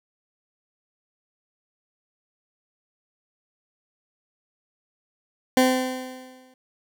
20% pulse tone with exponential decay, 257 Hz, C4, 31 cents flat, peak -9 dBFS, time 5.57-6.54 s, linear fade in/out 2 ms, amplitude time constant 210 ms, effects none

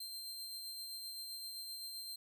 sawtooth tone with tremolo, 4151 Hz, C8, 15 cents flat, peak -40 dBFS, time 0-2.16 s, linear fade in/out 5 ms, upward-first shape sine, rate 7.7 Hz, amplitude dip 25%, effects none

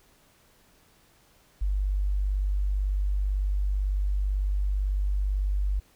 sine tone, 49 Hz, G1, in tune, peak -23 dBFS, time 1.61-5.8 s, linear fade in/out 10 ms, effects pink hiss -61 dBFS RMS until 5.95 s

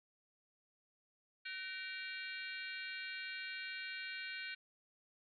harmonic tone with a mistuned harmonic, 466.2 Hz, A#4, in tune, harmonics 3 / 4 / 5 / 6 / 7 / 8 / 9, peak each -47 / -52 / -47 / -52 / -56 / -55 / -52 dBFS, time 1.45-4.55 s, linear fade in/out 10 ms, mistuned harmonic 3, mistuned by +140 cents, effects none

